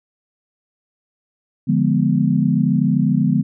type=chord; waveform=sine; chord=D diminished seventh; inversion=none; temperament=equal; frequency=146.83 / 174.61 / 207.7 / 246.9 Hz; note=D3 / F3 / Ab3 / Cb4; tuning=0 / 0 / 0 / 0 cents; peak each=-19 dBFS; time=1.67-3.43 s; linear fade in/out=20 ms; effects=none